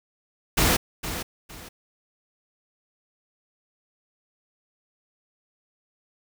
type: noise with echo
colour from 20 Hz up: pink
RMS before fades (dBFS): -20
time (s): 0.57-0.77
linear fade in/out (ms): 10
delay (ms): 460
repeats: 2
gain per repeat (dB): -11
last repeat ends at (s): 1.69
effects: none